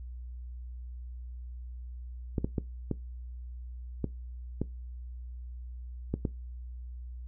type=clicks; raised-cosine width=3 ms; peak=-16 dBFS; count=8; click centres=2.382 / 2.445 / 2.582 / 2.913 / 4.043 / 4.616 / 6.14 / 6.252 s; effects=noise-tail reverb RT60 0.2 s tail -20 dB re dry + added 61 Hz sine -39 dBFS peak until 7.27 s